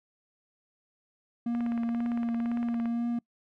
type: tone with vibrato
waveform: triangle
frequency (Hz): 234.9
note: A#3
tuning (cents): +13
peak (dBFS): -25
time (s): 1.46-3.19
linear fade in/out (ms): 5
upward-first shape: triangle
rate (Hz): 2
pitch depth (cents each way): 20
type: click train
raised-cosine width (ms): 0.5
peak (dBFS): -27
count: 24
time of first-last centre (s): 1.55-2.857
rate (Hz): 17.6
effects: noise-tail reverb RT60 0.1 s tail -25 dB re dry